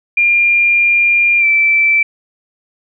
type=tone with pitch glide; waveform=sine; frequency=2400 to 2329 Hz; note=D7 to D7; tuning=+37 to -15 cents; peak=-8 dBFS; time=0.17-2.03 s; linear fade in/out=5 ms; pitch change=-52 cents; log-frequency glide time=1.39-1.45 s; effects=none